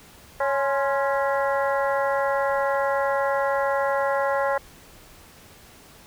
harmonic tone with a mistuned harmonic, 277.2 Hz, C#4, in tune, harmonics 2 / 3 / 4 / 5 / 6 / 7, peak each -23 / -27 / -29 / -31 / -33 / -34 dBFS, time 0.4-4.58 s, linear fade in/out 5 ms, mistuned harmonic 4, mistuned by -87 cents, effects pink hiss -49 dBFS RMS until 6.06 s

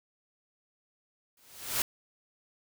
white noise with exponential growth, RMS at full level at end -26 dBFS, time 1.37-1.82 s, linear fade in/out 2 ms, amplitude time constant 96 ms, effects none

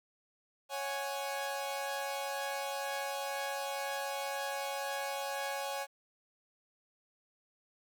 sawtooth chord, C# suspended fourth, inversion none, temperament equal, 554.4 / 740 / 830.6 Hz, C#5 / F#5 / G#5, 0 / 0 / 0 cents, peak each -35 / -40 / -35 dBFS, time 0.69-5.87 s, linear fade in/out 50 ms, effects 11-bit

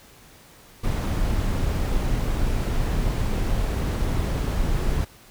brown noise, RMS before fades -23 dBFS, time 0.83-5.05 s, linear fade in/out 10 ms, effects pink hiss -50 dBFS RMS until 5.3 s

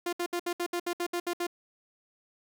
sawtooth tone bursts, 349.2 Hz, F4, in tune, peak -25 dBFS, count 11, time 0.06-1.468 s, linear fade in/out 5 ms, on 68 ms, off 66 ms, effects none

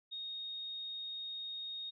sine tone, 3722 Hz, A#7, 3 cents flat, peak -40 dBFS, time 0.11-1.91 s, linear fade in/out 20 ms, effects none

